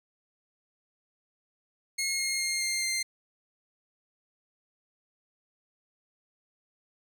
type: tone with pitch steps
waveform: 15% pulse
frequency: 2159 / 2143 / 2127 / 2111 / 2095 Hz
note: C#7 / C7 / C7 / C7 / C7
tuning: -46 / +41 / +28 / +15 / +2 cents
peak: -21 dBFS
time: 1.98-3.03 s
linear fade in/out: 10 ms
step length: 210 ms
effects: none